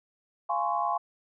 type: chord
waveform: sine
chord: Db major seventh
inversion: first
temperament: just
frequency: 693 / 831.5 / 1039.4 / 1108.7 Hz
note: F5 / Ab5 / C6 / Db6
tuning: -14 / +2 / -12 / 0 cents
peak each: -31 / -30 / -31 / -32 dBFS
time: 0.49-0.98 s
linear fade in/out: 10 ms
effects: none

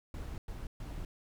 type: noise bursts at uneven times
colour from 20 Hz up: brown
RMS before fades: -41 dBFS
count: 3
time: 0.14-0.38 / 0.48-0.67 / 0.8-1.05 s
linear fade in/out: 2 ms
effects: none

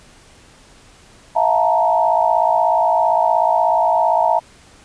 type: tone cluster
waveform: sine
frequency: 651 / 707 / 879 / 936 Hz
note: E5 / F5 / A5 / A#5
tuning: -22 / +21 / -2 / +7 cents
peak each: -18 dBFS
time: 1.35-4.4 s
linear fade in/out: 20 ms
effects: pink hiss -47 dBFS RMS until 4.84 s + resampled to 22050 Hz

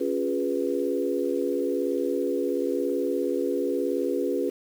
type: chord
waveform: sine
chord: C# dominant seventh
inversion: none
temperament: equal with one note detuned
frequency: 277.2 / 354.3 / 415.3 / 493.9 Hz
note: C#4 / E#4 / G#4 / B4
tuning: 0 / +25 / 0 / 0 cents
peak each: -29 dBFS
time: 0-4.5 s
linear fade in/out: 10 ms
effects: 8-bit

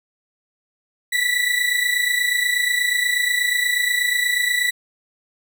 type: tone pair together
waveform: 35% pulse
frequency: 1947.2 / 1975.5 Hz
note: B6 / B6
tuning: -25 / 0 cents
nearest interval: unison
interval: 25 cents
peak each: -19 dBFS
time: 1.12-4.71 s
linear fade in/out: 10 ms
effects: none

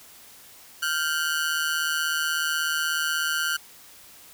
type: ring-modulated tone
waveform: sawtooth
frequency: 1480 Hz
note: F#6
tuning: in tune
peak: -17 dBFS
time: 0.82-3.57 s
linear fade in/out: 10 ms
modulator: 78.2 Hz
effects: white hiss -49 dBFS RMS until 4.33 s

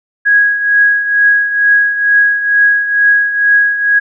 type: tone with tremolo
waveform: sine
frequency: 1655 Hz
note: G#6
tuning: 6 cents flat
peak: -4 dBFS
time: 0.25-4 s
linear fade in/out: 20 ms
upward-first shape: triangle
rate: 2.2 Hz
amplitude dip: 70%
effects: none

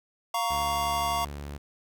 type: chord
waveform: square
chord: Bb minor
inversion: second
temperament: just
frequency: 699.2 / 932.3 / 1118.8 Hz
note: F5 / Bb5 / Db6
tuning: +2 / 0 / +16 cents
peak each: -31 dBFS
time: 0.34-1.25 s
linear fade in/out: 5 ms
type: tone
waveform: sawtooth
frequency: 71.9 Hz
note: D2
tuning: 36 cents flat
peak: -32 dBFS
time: 0.5-1.58 s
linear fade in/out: 10 ms
effects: none

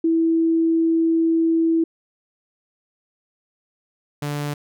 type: tone pair in turn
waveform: sine / sawtooth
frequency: 327.9 / 146.06 Hz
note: E4 / D3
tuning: -9 / -9 cents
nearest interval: octave + major second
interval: 1400 cents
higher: first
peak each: -15 / -20 dBFS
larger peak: first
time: 0.04-1.84 / 4.22-4.54 s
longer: first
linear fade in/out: 5 ms
effects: none

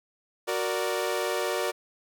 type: chord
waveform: sawtooth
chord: Gb augmented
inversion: none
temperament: equal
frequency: 370 / 466.2 / 587.3 Hz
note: Gb4 / Bb4 / D5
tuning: 0 / 0 / 0 cents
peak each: -27 dBFS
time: 0.47-1.72 s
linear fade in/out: 20 ms
effects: none

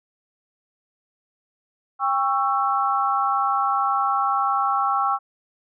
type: chord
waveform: sine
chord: C# diminished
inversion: second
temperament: just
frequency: 798.3 / 1108.7 / 1330.5 Hz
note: G5 / C#6 / E6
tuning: +31 / 0 / +16 cents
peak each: -23 dBFS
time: 1.99-5.19 s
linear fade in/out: 50 ms
effects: none

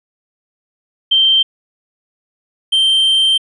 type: tone pair in turn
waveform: sine / triangle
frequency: 3136 / 3136 Hz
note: G7 / G7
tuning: 0 / 0 cents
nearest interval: unison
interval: 0 cents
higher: neither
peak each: -8 dBFS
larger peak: neither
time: 1.11-1.43 / 2.72-3.38 s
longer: second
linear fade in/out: 10 ms
effects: resampled to 24000 Hz

